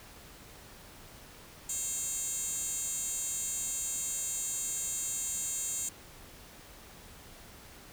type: tone with high-pass filter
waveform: 10% pulse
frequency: 538 Hz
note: C5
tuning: 48 cents sharp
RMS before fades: -35 dBFS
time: 1.69-5.89 s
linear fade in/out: 5 ms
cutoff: 6900 Hz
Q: 4.1
effects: pink hiss -52 dBFS RMS until 7.92 s